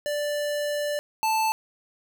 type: tone pair in turn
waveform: square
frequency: 587.3 / 880 Hz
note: D5 / A5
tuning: 0 / 0 cents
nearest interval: perfect fifth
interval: 700 cents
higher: second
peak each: -26 / -22 dBFS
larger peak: second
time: 0.06-0.99 / 1.23-1.52 s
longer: first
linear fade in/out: 0 ms
effects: none